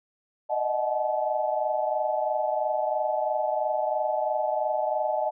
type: tone cluster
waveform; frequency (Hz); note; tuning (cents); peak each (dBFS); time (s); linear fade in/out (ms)
sine; 611 / 634 / 739 / 860; D#5 / D#5 / F#5 / A5; -32 / +32 / -2 / -40; -28 / -31 / -30 / -29; 0.49-5.31; 20
effects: none